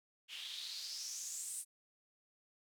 white noise with band-pass filter sweep, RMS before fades -45 dBFS, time 0.28-1.65 s, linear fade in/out 50 ms, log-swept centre 2900 to 9300 Hz, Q 4.6, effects none

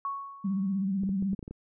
sine tone with exponential decay, 1108.7 Hz, C#6, in tune, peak -28 dBFS, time 0.05-0.84 s, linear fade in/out 1 ms, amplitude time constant 170 ms
sine tone with vibrato, 193.9 Hz, G3, 19 cents flat, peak -26 dBFS, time 0.44-1.35 s, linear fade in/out 10 ms, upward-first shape sine, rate 16 Hz, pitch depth 69 cents each way
clicks, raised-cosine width 3 ms, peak -27 dBFS, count 8, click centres 1.035 / 1.092 / 1.225 / 1.332 / 1.392 / 1.428 / 1.479 / 1.51 s
effects none

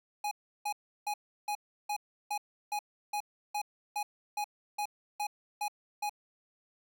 square tone bursts, 830.6 Hz, G#5, in tune, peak -32 dBFS, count 15, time 0.24-6.095 s, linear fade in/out 5 ms, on 73 ms, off 340 ms, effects none

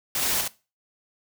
white noise with echo, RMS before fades -26 dBFS, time 0.15-0.41 s, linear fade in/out 2 ms, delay 68 ms, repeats 1, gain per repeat -3 dB, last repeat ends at 0.478 s, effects noise-tail reverb RT60 0.3 s tail -19 dB re dry

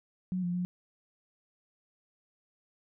sine tone with pitch steps, 183.8 / 175.8 / 179 Hz, F#3 / F3 / F3, -11 / +12 / +43 cents, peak -29 dBFS, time 0.32-0.65 s, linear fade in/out 0 ms, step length 110 ms, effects none

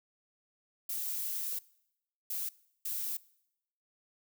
violet noise bursts at uneven times, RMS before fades -36 dBFS, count 3, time 0.89-1.59 / 2.3-2.49 / 2.85-3.17 s, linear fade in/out 5 ms, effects noise-tail reverb RT60 0.8 s tail -22 dB re dry

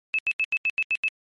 sine tone bursts, 2606 Hz, E7, 20 cents flat, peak -20 dBFS, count 8, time 0.14-1.082 s, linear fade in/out 0 ms, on 46 ms, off 82 ms, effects MP3 48 kbps

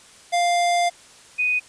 square / sine tone pair in turn, 698.5 / 2489 Hz, F5 / D#7, 0 / 0 cents, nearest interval octave + minor seventh, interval 2200 cents, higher second, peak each -18 dBFS, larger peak neither, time 0.32-0.9 / 1.38-1.6 s, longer first, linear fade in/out 20 ms, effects white hiss -48 dBFS RMS until 1.68 s + resampled to 22050 Hz

